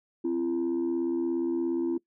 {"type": "tone pair together", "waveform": "sine", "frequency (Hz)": [261.6, 338.7], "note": ["C4", "E4"], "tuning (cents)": [0, 47], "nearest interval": "major third", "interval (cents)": 447, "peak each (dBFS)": [-29, -25], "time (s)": [0.24, 1.98], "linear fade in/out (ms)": 10, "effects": ["noise-tail reverb RT60 0.1 s tail -21 dB re dry", "tanh soft clip ceiling -22 dBFS"]}